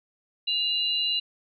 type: tone pair together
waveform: sine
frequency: 2827 / 3981 Hz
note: F7 / B7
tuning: +20 / +13 cents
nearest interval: tritone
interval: 593 cents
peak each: -26 dBFS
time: 0.47-1.2 s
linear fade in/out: 10 ms
effects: none